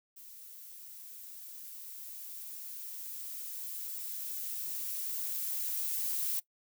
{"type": "noise with level ramp", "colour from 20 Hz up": "violet", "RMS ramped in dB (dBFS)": [-51, -33], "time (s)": [0.16, 6.4], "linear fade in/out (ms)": 10, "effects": ["noise-tail reverb RT60 0.1 s tail -20 dB re dry"]}